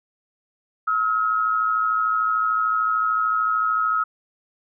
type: tone pair together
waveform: sine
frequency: 1286.6 / 1400 Hz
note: E6 / F6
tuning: -42 / +4 cents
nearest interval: minor second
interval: 146 cents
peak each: -19 / -26 dBFS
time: 0.87-4.04 s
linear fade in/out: 10 ms
effects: none